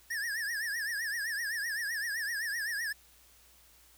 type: tone with vibrato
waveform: square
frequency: 1760 Hz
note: A6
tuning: in tune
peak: -33 dBFS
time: 0.1-2.93 s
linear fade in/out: 10 ms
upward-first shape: triangle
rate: 7.8 Hz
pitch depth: 170 cents each way
effects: added 60 Hz sine -66 dBFS peak until 3.97 s + white hiss -61 dBFS RMS until 3.97 s